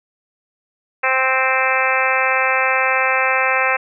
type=harmonic tone; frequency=261.6 Hz; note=C4; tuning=in tune; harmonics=2 / 3 / 4 / 5 / 6 / 7 / 8 / 9 / 10; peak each=-23 / -23 / -23 / -23 / -23 / -23 / -23 / -23 / -23 dBFS; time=1.03-3.77 s; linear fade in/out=10 ms; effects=none